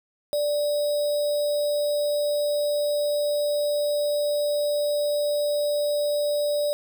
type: tone with sample-and-hold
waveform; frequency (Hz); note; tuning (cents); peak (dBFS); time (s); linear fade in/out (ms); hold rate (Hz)
sine; 587; D5; -1; -21; 0.33-6.73; 0; 4410
effects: none